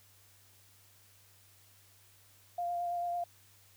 sine tone with vibrato, 698.5 Hz, F5, in tune, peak -32 dBFS, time 2.58-3.24 s, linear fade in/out 5 ms, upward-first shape sine, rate 9 Hz, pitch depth 15 cents each way, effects added 98 Hz sine -66 dBFS peak until 3.76 s + white hiss -63 dBFS RMS until 3.76 s

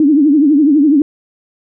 sine tone with vibrato, 293.7 Hz, D4, in tune, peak -6 dBFS, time 0-1.02 s, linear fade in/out 2 ms, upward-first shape triangle, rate 12 Hz, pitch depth 170 cents each way, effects none

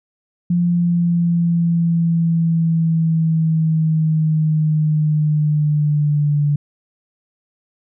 sine linear sweep, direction down, 174.61 to 145.7 Hz, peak -13 dBFS, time 0.5-6.56 s, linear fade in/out 5 ms, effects none

